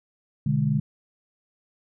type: chord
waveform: sine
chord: G# diminished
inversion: first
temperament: equal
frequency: 123.47 / 146.83 / 207.7 Hz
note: B2 / D3 / G#3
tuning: 0 / 0 / 0 cents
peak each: -27 / -22 / -26 dBFS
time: 0.46-0.8 s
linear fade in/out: 5 ms
effects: none